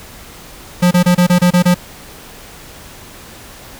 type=tone bursts; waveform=square; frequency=177.9 Hz; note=F3; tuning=32 cents sharp; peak=-8 dBFS; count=8; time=0.82-1.745 s; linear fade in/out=10 ms; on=92 ms; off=27 ms; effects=pink hiss -36 dBFS RMS until 3.79 s